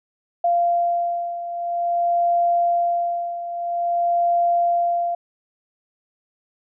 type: beating tone pair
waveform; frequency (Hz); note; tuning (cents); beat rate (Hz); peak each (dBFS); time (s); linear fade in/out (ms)
sine; 692 / 692.5; F5 / F5; -16 / -15; 0.5; -19 / -24; 0.44-5.15; 5
effects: none